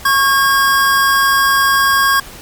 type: tone pair together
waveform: square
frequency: 1100 / 1616.9 Hz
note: C#6 / G#6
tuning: -14 / -47 cents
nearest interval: perfect fifth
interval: 667 cents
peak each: -13 dBFS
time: 0.05-2.2 s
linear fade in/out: 5 ms
effects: pink hiss -34 dBFS RMS until 2.41 s + MP3 96 kbps